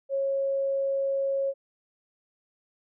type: tone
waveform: sine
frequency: 547 Hz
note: C#5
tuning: 23 cents flat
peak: -24 dBFS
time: 0.09-1.54 s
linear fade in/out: 50 ms
effects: none